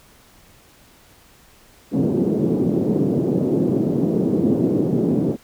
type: band-pass noise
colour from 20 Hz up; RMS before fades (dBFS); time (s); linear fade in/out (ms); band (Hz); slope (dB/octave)
white; -19; 1.91-5.37; 50; 140 to 370; 24
effects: pink hiss -51 dBFS RMS until 5.43 s